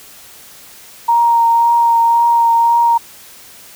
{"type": "tone with vibrato", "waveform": "sine", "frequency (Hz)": 932.3, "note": "A#5", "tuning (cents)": 0, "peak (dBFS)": -8, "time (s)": [1.08, 2.98], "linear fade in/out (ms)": 10, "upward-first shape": "triangle", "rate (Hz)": 1.9, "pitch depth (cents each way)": 16, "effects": ["white hiss -39 dBFS RMS until 3.75 s"]}